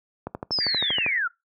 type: click train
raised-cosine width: 1 ms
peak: -16 dBFS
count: 11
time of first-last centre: 0.27-1.064 s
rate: 12.6 Hz
type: linear sweep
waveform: sine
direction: down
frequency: 5340 to 1318.5 Hz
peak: -22 dBFS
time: 0.51-1.28 s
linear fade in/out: 10 ms
type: band-pass noise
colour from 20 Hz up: white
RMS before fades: -35 dBFS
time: 0.6-1.19 s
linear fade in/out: 10 ms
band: 1700 to 2100 Hz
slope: 96 dB/octave
effects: noise-tail reverb RT60 0.2 s tail -24 dB re dry + high-pass 80 Hz 12 dB/octave